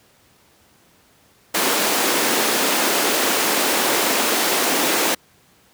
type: high-pass noise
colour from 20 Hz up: pink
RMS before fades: -19 dBFS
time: 1.54-5.15 s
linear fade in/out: 10 ms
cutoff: 260 Hz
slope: 24 dB/octave
effects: pink hiss -55 dBFS RMS until 5.73 s + high-pass 80 Hz 12 dB/octave